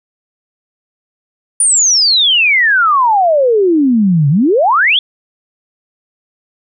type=exponential two-way sweep; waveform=sine; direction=down then up; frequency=9630 to 136.4 to 3540 Hz; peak=-7 dBFS; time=1.6-4.99 s; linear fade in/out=2 ms; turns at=4.29 s; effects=none